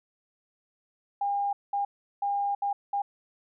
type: tone bursts at uneven times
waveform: sine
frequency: 806 Hz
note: G5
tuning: 48 cents sharp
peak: -25 dBFS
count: 5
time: 1.21-1.53 / 1.73-1.85 / 2.22-2.55 / 2.62-2.73 / 2.93-3.02 s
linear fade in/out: 5 ms
effects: none